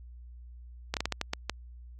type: slowing click train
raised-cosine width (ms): 0.2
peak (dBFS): -12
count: 8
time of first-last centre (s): 0.94-1.497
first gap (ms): 28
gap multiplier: 1.34
effects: added 60 Hz sine -45 dBFS peak until 1.99 s + AAC 48 kbps